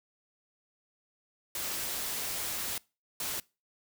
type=noise bursts at uneven times; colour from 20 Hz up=white; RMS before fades=-35 dBFS; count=2; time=1.55-2.78 / 3.2-3.4 s; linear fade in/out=2 ms; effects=noise-tail reverb RT60 0.3 s tail -24 dB re dry